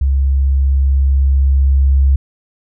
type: tone with level ramp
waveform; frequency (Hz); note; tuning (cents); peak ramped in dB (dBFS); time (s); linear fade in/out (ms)
sine; 67.9; C#2; -35; -10 to -7; 0.01-2.16; 5
effects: none